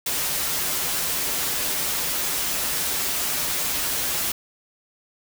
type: noise with comb filter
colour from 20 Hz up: white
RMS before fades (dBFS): -25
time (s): 0.06-4.32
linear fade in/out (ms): 5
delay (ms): 9.2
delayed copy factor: -0.55
effects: none